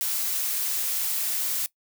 blue noise, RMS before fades -27 dBFS, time 0.01-1.66 s, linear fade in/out 0 ms, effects noise-tail reverb RT60 0.1 s tail -20 dB re dry

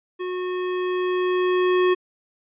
square tone with level ramp, 364.5 Hz, F#4, 26 cents flat, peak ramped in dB -27 to -16 dBFS, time 0.19-1.95 s, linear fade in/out 20 ms, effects resampled to 8000 Hz

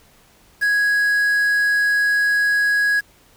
triangle tone with quantisation, 1661.2 Hz, G#6, in tune, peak -13 dBFS, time 0.61-3.01 s, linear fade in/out 20 ms, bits 6, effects pink hiss -53 dBFS RMS until 3.36 s

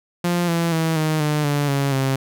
sawtooth tone with pitch steps, 174.61 / 168.18 / 161.98 / 156.01 / 150.26 / 144.72 / 139.39 / 134.25 Hz, F3 / E3 / E3 / D#3 / D3 / D3 / C#3 / C3, 0 / +35 / -30 / +5 / +40 / -25 / +10 / +45 cents, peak -14 dBFS, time 0.24-2.16 s, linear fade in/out 5 ms, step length 240 ms, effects none

